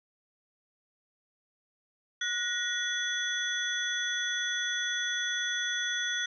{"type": "tone cluster", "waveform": "sine", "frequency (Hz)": [1459, 1889, 3399, 6070], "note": ["F#6", "A#6", "G#7", "F#8"], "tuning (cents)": [-25, 22, 39, 43], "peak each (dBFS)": [-34, -34, -33, -39], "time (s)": [2.21, 6.26], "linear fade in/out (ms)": 5, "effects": []}